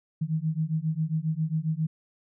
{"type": "beating tone pair", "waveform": "sine", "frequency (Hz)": [154.7, 162.1], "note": ["D#3", "E3"], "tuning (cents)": [-10, -29], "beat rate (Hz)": 7.4, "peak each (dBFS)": -28, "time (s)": [0.21, 1.87], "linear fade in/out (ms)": 10, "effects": []}